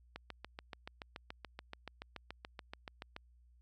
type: click train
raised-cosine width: 0.3 ms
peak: -28 dBFS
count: 22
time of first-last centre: 0.16-3.164 s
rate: 6.99 Hz
effects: added 60 Hz sine -62 dBFS peak until 3.61 s